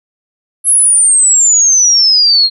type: exponential sweep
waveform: sine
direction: down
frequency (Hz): 11000 to 4186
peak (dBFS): -5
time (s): 0.64-2.5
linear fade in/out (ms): 50
effects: none